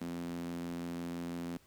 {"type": "tone with high-pass filter", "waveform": "sawtooth", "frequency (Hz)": 86, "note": "F2", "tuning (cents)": -26, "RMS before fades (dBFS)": -40, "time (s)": [0.01, 1.57], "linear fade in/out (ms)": 0, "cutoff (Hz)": 220, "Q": 7.6, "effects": ["pink hiss -65 dBFS RMS until 1.66 s"]}